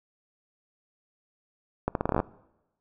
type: accelerating click train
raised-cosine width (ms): 1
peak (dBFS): -11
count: 11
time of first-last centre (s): 1.88-2.201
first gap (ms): 72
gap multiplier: 0.8
effects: noise-tail reverb RT60 1.0 s tail -22 dB re dry